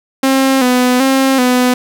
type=tone with vibrato; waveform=sawtooth; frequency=258.4 Hz; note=C4; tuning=21 cents flat; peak=-5 dBFS; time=0.23-1.74 s; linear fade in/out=5 ms; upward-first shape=square; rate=1.3 Hz; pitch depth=58 cents each way; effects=none